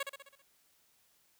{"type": "tone with echo", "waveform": "10% pulse", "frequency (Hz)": 554.4, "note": "C#5", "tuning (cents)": 0, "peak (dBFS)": -25, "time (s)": [0, 0.03], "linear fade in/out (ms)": 5, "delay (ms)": 65, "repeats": 6, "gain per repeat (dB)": -5, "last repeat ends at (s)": 0.42, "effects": ["white hiss -70 dBFS RMS until 1.39 s"]}